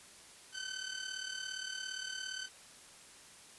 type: tone with amplitude modulation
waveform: 15% pulse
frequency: 1528 Hz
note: G6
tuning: 45 cents flat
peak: -30 dBFS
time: 0.52-2.49 s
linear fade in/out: 50 ms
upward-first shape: sine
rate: 37.4 Hz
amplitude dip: 65%
effects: white hiss -56 dBFS RMS until 3.58 s + resampled to 24000 Hz